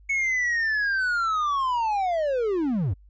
triangle linear sweep, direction down, 2217 to 77 Hz, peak -20 dBFS, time 0.09-2.94 s, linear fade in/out 10 ms, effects added 50 Hz sine -49 dBFS peak until 3.09 s + resampled to 16000 Hz

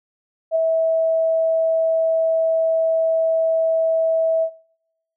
sine tone with ADSR envelope, 650 Hz, E5, 24 cents flat, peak -13 dBFS, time 0.51-4.5 s, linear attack 46 ms, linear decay 9 ms, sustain -3 dB, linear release 72 ms, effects noise-tail reverb RT60 0.9 s tail -24 dB re dry

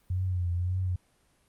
sine tone with vibrato, 90 Hz, F#2, 47 cents flat, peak -26 dBFS, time 0.1-0.96 s, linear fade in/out 5 ms, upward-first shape triangle, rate 1.8 Hz, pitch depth 71 cents each way, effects pink hiss -67 dBFS RMS until 1.48 s + Opus 32 kbps

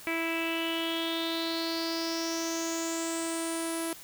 sawtooth tone with low-pass filter sweep, 329.6 Hz, E4, in tune, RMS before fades -32 dBFS, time 0.07-3.93 s, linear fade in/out 0 ms, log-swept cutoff 2300 to 11000 Hz, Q 6.7, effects white hiss -48 dBFS RMS until 4.03 s

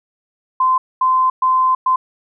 sine tone bursts at uneven times, 1033 Hz, C6, 22 cents flat, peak -11 dBFS, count 4, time 0.6-0.78 / 1.01-1.3 / 1.42-1.75 / 1.86-1.96 s, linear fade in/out 5 ms, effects none

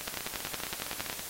two click trains, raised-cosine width 0.2 ms, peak -15 / -19 dBFS, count 12 / 19, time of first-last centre 0.08-1.099 / 0.01-1.194 s, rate 10.8 / 15.2 Hz, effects white hiss -41 dBFS RMS until 1.29 s + AAC 48 kbps

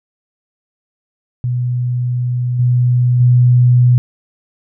sine tone with level steps, 123.47 Hz, B2, in tune, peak -14 / -9 / -6 dBFS, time 1.44-3.98 s, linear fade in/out 0 ms, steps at 2.59 / 3.2 s, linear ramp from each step 5 ms, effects none

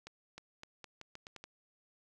accelerating click train, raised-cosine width 0.2 ms, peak -30 dBFS, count 9, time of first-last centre 0.07-1.44 s, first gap 310 ms, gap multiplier 0.82, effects none

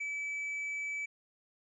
triangle tone, 2300 Hz, D7, 37 cents flat, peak -33 dBFS, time 0-1.06 s, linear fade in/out 10 ms, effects resampled to 22050 Hz

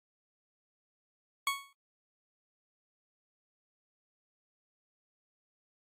20% pulse tone with exponential decay, 1109 Hz, C#6, in tune, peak -21 dBFS, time 1.47-1.73 s, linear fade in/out 2 ms, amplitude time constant 55 ms, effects AAC 48 kbps

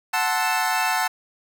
25% pulse chord, F# half-diminished seventh, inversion none, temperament equal, 740 / 880 / 1046.5 / 1318.5 Hz, F#5 / A5 / C6 / E6, 0 / 0 / 0 / 0 cents, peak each -21 / -20 / -26 / -25 dBFS, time 0.13-1.08 s, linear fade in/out 10 ms, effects none

